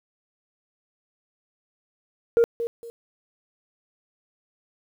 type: tone with echo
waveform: sine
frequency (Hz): 466.2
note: A#4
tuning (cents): 0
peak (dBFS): -12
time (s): 2.37-2.44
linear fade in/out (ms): 0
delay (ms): 230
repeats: 2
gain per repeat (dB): -12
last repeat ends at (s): 2.9
effects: tanh soft clip ceiling -12 dBFS + 9-bit